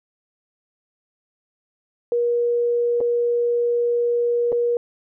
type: tone with dropouts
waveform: sine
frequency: 477 Hz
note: A#4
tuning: 40 cents sharp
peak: -17 dBFS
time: 2.12-4.77 s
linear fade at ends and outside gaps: 1 ms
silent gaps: 3.005-3.011 / 4.52-4.526 s
effects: none